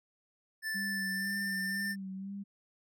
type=tone with pitch glide; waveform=square; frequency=1760 to 1790.8 Hz; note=A6 to A6; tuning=0 to +30 cents; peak=-34 dBFS; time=0.62-1.96 s; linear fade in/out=50 ms; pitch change=+30 cents; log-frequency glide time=0.98-1.4 s
type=tone with vibrato; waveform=sine; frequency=194.6 Hz; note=G3; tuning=12 cents flat; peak=-38 dBFS; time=0.74-2.44 s; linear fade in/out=20 ms; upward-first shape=sine; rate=2 Hz; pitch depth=44 cents each way
effects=none